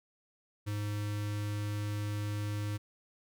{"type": "tone with notch filter", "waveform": "square", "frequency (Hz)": 103.83, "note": "G#2", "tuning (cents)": 0, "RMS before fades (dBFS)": -35, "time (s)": [0.66, 2.78], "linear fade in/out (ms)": 20, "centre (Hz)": 700, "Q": 1.5, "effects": []}